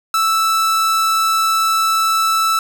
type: tone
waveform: 45% pulse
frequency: 1318.5 Hz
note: E6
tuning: in tune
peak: -13 dBFS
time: 0.14-2.59 s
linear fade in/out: 2 ms
effects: none